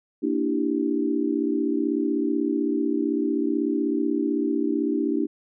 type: chord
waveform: sine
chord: E half-diminished seventh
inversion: second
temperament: equal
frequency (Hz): 233.1 / 293.7 / 329.6 / 392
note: Bb3 / D4 / E4 / G4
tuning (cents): 0 / 0 / 0 / 0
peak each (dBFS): -29 / -24 / -27 / -29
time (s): 0.22-5.27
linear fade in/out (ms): 20
effects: none